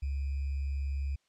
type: tone with sample-and-hold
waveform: sine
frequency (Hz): 69.2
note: C#2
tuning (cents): -2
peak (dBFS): -30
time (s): 0.02-1.16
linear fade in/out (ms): 10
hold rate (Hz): 2450
effects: white hiss -74 dBFS RMS until 1.28 s + low-pass 6000 Hz 12 dB/octave